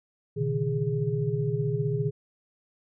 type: tone cluster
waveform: sine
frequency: 121.3 / 140.7 / 155.9 / 412.9 Hz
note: B2 / C#3 / D#3 / G#4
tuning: -31 / +26 / +4 / -10 cents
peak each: -30 dBFS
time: 0.36-2.11 s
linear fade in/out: 20 ms
effects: none